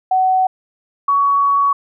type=tone pair in turn; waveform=sine; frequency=750 / 1123.7 Hz; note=F#5 / C#6; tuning=+23 / +23 cents; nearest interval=perfect fifth; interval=700 cents; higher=second; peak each=-11 / -11 dBFS; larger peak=neither; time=0.11-0.47 / 1.08-1.73 s; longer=second; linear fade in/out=5 ms; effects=none

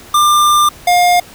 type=tone pair in turn; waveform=square; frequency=1194 / 710 Hz; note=D6 / F5; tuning=+28 / +28 cents; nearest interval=major sixth; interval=900 cents; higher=first; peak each=-8 dBFS; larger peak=neither; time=0.14-0.69 / 0.87-1.2 s; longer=first; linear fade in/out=5 ms; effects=pink hiss -37 dBFS RMS until 1.34 s

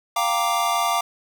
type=chord; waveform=square; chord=G minor seventh; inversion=third; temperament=equal; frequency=698.5 / 784 / 932.3 / 1174.7 Hz; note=F5 / G5 / Bb5 / D6; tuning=0 / 0 / 0 / 0 cents; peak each=-25 / -29 / -27 / -24 dBFS; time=0.16-1.01 s; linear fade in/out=5 ms; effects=none

